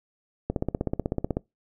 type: click train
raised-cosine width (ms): 2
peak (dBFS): -12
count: 15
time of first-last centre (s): 0.5-1.37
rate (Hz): 16.1
effects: noise-tail reverb RT60 0.2 s tail -24 dB re dry